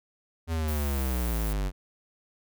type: linear sweep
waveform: square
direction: down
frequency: 83.4 to 45.83 Hz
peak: -27 dBFS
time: 0.47-1.72 s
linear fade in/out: 50 ms
type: noise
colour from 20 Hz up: violet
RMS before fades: -39 dBFS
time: 0.68-1.53 s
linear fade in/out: 2 ms
effects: none